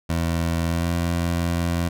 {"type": "tone with pitch glide", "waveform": "20% pulse", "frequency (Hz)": [83.4, 85.45], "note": ["E2", "F2"], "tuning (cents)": [21, -37], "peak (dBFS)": -16, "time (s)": [0.09, 1.89], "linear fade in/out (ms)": 10, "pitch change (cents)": 42, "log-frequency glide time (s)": [0.66, 0.89], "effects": []}